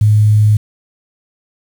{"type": "tone with quantisation", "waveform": "sine", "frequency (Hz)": 106.2, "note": "G#2", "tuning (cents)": 39, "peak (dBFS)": -6, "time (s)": [0.01, 0.57], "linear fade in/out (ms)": 5, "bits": 6, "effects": []}